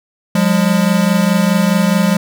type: tone pair together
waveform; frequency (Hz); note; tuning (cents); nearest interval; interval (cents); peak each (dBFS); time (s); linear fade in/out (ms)
square; 178.52 / 203.3; F3 / G#3; +38 / -37; major second; 225; -14; 0.35-2.17; 5
effects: none